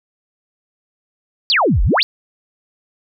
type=exponential two-way sweep; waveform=sine; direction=down then up; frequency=4970 to 36 to 4970 Hz; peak=-11 dBFS; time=1.5-2.03 s; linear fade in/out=0 ms; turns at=1.83 s; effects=none